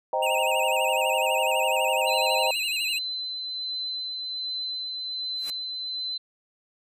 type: chord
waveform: sine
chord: C minor seventh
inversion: none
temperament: equal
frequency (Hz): 523.3 / 622.3 / 784 / 932.3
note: C5 / Eb5 / G5 / Bb5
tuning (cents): 0 / 0 / 0 / 0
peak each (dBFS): -28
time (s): 0.13-2.51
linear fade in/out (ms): 2
type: tone with vibrato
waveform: square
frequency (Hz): 2680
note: E7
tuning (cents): +28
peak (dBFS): -27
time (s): 0.22-2.99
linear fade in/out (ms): 10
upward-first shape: sine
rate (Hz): 12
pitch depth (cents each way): 120
type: tone with tremolo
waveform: sine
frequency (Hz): 4046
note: B7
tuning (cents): +41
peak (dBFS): -28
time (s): 2.07-6.18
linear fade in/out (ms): 10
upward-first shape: sine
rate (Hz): 1.3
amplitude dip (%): 25
type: noise with exponential growth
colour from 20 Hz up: white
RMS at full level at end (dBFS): -35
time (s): 5.32-5.5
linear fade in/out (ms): 0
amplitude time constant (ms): 39
effects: resampled to 32000 Hz